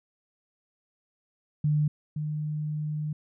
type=tone pair in turn; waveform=sine; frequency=150 / 151.66 Hz; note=D3 / D#3; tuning=+37 / -44 cents; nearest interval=unison; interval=19 cents; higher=second; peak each=-21 / -28 dBFS; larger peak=first; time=1.64-1.88 / 2.16-3.13 s; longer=second; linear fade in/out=5 ms; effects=none